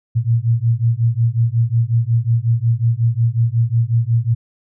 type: beating tone pair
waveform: sine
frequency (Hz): 113.5 / 119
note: A#2 / A#2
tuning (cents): -46 / +36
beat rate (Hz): 5.5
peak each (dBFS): -16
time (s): 0.15-4.35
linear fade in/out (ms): 20
effects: none